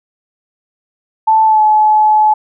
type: tone with pitch glide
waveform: sine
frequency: 879 to 856.4 Hz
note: A5 to A5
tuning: -2 to -47 cents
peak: -6 dBFS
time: 1.27-2.34 s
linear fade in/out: 10 ms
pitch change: -45 cents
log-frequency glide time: 1.45-1.62 s
effects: none